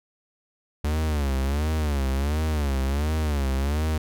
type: tone with vibrato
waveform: 45% pulse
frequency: 72.3 Hz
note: D2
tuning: 27 cents flat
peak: -22 dBFS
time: 0.84-3.98 s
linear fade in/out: 5 ms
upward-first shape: sine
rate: 1.4 Hz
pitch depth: 150 cents each way
effects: none